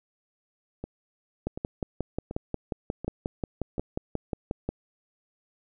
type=two click trains; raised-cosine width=2 ms; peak=-15 / -21 dBFS; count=19 / 5; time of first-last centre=1.47-4.69 / 0.84-3.781 s; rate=5.59 / 1.36 Hz; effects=none